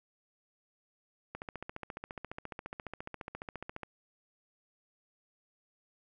click train, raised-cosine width 0.5 ms, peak -25 dBFS, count 37, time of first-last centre 1.35-3.833 s, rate 14.5 Hz, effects none

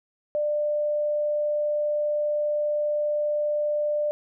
sine tone, 595 Hz, D5, 22 cents sharp, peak -22 dBFS, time 0.35-4.11 s, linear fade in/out 0 ms, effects none

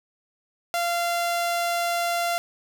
sawtooth tone, 690 Hz, F5, 21 cents flat, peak -19 dBFS, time 0.74-2.38 s, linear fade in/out 0 ms, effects none

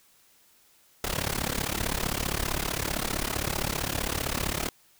pink noise with amplitude modulation, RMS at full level -26 dBFS, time 1.04-4.69 s, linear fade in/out 2 ms, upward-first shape sine, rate 35.4 Hz, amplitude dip 90%, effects white hiss -61 dBFS RMS until 4.99 s

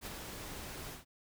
pink noise with ADSR envelope, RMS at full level -41 dBFS, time 0.01-1.05 s, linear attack 51 ms, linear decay 23 ms, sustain -4 dB, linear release 140 ms, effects none

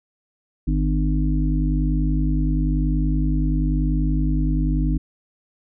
harmonic tone, 50.5 Hz, G#1, 48 cents flat, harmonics 1 / 3 / 5 / 6, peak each -19 / -24 / -26 / -27 dBFS, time 0.67-4.98 s, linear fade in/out 10 ms, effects none

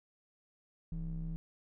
triangle ring-modulated tone, 65.41 Hz, C2, in tune, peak -31 dBFS, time 0.92-1.36 s, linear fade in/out 0 ms, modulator 98.7 Hz, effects none

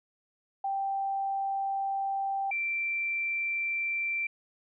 sine tone pair in turn, 784 / 2349 Hz, G5 / D7, 0 / 0 cents, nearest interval octave + perfect fifth, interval 1900 cents, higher second, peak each -28 dBFS, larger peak neither, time 0.64-2.51 / 2.51-4.27 s, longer first, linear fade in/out 5 ms, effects none

